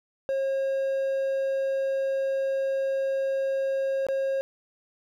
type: tone with dropouts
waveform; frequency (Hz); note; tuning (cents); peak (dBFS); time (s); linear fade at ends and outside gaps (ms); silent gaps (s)
triangle; 540; C#5; -45; -22; 0.29-4.41; 0; 4.067-4.086
effects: none

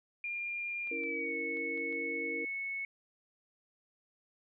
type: tone with pitch glide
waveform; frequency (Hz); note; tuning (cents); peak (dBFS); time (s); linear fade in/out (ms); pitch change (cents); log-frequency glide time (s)
sine; 2403 to 2204; D7 to C#7; +39 to -11; -35; 0.24-2.85; 2; -150; 0.87-1.35
type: clicks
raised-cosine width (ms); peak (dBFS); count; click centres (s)
0.3; -40; 5; 0.873 / 1.036 / 1.571 / 1.776 / 1.926
type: chord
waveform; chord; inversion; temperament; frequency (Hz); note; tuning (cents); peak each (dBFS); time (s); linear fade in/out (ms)
sine; A# diminished; first; equal with one note detuned; 280.1 / 329.6 / 466.2; C#4 / E4 / A#4; +18 / 0 / 0; -44 / -42 / -40; 0.91-2.45; 5
effects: none

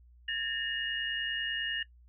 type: tone cluster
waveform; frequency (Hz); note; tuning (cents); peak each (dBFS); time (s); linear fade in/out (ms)
sine; 1691 / 1821 / 2860; G#6 / A#6 / F7; +31 / -41 / +41; -40 / -35 / -34; 0.28-1.83; 5
effects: noise-tail reverb RT60 0.1 s tail -19 dB re dry + added 60 Hz sine -55 dBFS peak until 2.08 s

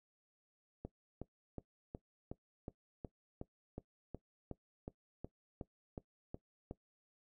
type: click train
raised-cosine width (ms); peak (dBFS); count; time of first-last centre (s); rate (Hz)
2; -30; 17; 0.85-6.711; 2.73
effects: noise-tail reverb RT60 0.1 s tail -18 dB re dry

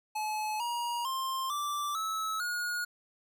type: tone with pitch steps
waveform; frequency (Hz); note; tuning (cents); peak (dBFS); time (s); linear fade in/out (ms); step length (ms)
square; 857 / 950.9 / 1055.1 / 1170.7 / 1299 / 1441.3; A5 / A#5 / C6 / D6 / E6 / F#6; -46 / +34 / +14 / -6 / -26 / -46; -32; 0.15-2.85; 10; 450
effects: none

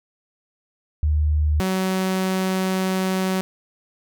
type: tone pair in turn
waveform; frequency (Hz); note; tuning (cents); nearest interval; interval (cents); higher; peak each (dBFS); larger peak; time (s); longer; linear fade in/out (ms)
sine / sawtooth; 75.7 / 188.02; D#2 / F#3; -47 / +28; octave + major third; 1575; second; -16; neither; 1.03-1.6 / 1.6-3.41; second; 0
effects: none

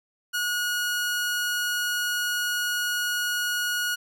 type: tone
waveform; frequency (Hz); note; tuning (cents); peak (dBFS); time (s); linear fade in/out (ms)
sawtooth; 1450; F#6; -35; -21; 0.33-3.96; 20
effects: none

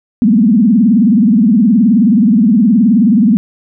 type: tone with vibrato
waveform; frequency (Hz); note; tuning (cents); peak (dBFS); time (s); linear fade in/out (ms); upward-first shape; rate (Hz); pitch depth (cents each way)
sine; 220; A3; 0; -5; 0.22-3.37; 0; triangle; 19; 290
effects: none

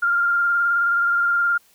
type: tone with vibrato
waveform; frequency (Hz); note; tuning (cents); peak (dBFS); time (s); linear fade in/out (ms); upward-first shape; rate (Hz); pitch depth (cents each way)
sine; 1396.9; F6; 0; -16; 0.02-1.58; 10; square; 19; 16
effects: white hiss -57 dBFS RMS until 1.74 s

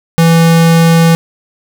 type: tone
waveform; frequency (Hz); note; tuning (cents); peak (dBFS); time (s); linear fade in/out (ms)
square; 165.7; E3; +9; -5; 0.18-1.15; 0
effects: none

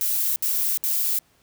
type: noise bursts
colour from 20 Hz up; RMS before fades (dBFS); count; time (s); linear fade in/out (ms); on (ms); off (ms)
violet; -23; 3; 0.01-1.188; 0; 350; 64
effects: pink hiss -61 dBFS RMS until 1.42 s + high-pass 60 Hz 12 dB/octave

